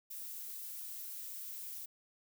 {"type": "noise with high-pass filter sweep", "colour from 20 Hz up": "violet", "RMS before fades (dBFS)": -45, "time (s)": [0.1, 1.86], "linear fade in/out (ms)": 10, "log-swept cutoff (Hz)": [400, 1800], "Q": 1.1, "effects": []}